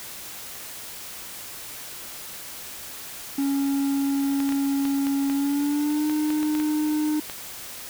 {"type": "tone with pitch glide", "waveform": "triangle", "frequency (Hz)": [277.2, 304], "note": ["C#4", "D#4"], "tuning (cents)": [0, -40], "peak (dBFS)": -19, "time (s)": [3.38, 7.2], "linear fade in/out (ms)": 5, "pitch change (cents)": 160, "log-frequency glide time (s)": [5.32, 6.09]}
{"type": "clicks", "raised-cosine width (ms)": 0.3, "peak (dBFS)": -18, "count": 12, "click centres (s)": [4.403, 4.491, 4.523, 4.853, 5.069, 5.299, 6.097, 6.304, 6.43, 6.551, 6.6, 7.298]}
{"effects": ["white hiss -38 dBFS RMS until 7.89 s"]}